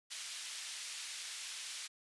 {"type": "band-pass noise", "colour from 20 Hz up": "pink", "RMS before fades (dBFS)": -45, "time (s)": [0.1, 1.88], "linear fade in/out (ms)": 20, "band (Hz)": [2800, 9800], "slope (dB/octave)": 12, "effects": ["resampled to 24000 Hz"]}